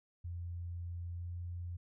sine tone with pitch glide, 86.6 to 87.45 Hz, F2 to F2, -14 to +3 cents, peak -39 dBFS, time 0.24-1.77 s, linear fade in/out 10 ms, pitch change +17 cents, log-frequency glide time 1.14-1.3 s, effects none

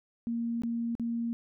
sine tone with dropouts, 233.1 Hz, A#3, in tune, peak -29 dBFS, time 0.27-1.33 s, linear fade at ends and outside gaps 0 ms, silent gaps 0.62-0.635 / 0.952-0.997 s, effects none

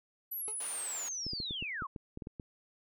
sine linear sweep, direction down, 12000 to 1004 Hz, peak -36 dBFS, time 0.31-1.87 s, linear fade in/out 10 ms
25% pulse tone with exponential decay, 430.5 Hz, A4, 38 cents flat, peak -36 dBFS, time 0.48-0.59 s, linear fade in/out 0 ms, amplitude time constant 22 ms
pink high-pass noise, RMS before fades -47 dBFS, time 0.6-1.09 s, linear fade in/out 5 ms, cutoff 610 Hz, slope 12 dB/octave
clicks, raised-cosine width 3 ms, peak -29 dBFS, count 11, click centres 1.266 / 1.334 / 1.402 / 1.509 / 1.625 / 1.822 / 1.962 / 2.174 / 2.222 / 2.271 / 2.398 s
effects none

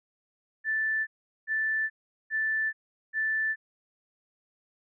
sine tone bursts, 1760 Hz, A6, in tune, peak -25 dBFS, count 4, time 0.64-3.56 s, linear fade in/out 50 ms, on 430 ms, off 400 ms, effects none

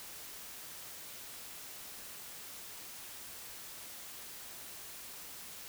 silence, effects white hiss -48 dBFS RMS until 5.68 s

